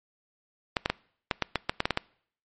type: clicks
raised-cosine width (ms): 0.3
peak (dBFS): -8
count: 11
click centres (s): 0.768 / 0.859 / 0.9 / 1.312 / 1.423 / 1.557 / 1.695 / 1.804 / 1.855 / 1.907 / 1.974
effects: noise-tail reverb RT60 0.6 s tail -24 dB re dry + MP3 32 kbps